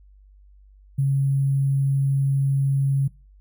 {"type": "tone with sample-and-hold", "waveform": "sine", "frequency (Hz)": 137.3, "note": "C#3", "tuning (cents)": -16, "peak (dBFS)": -17, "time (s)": [0.98, 3.08], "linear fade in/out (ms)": 10, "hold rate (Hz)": 11025, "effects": ["noise-tail reverb RT60 0.3 s tail -21 dB re dry", "added 49 Hz sine -48 dBFS peak until 3.4 s"]}